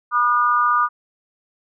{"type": "tone with amplitude modulation", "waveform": "sine", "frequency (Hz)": 1212, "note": "D#6", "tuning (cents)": -46, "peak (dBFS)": -10, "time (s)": [0.11, 0.89], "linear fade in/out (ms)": 50, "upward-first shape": "sine", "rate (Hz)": 235, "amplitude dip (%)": 90, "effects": []}